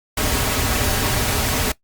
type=noise with comb filter; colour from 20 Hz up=pink; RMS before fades=-20 dBFS; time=0.17-1.72 s; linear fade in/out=5 ms; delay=5.8 ms; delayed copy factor=-0.65; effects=noise-tail reverb RT60 0.1 s tail -19 dB re dry + Opus 48 kbps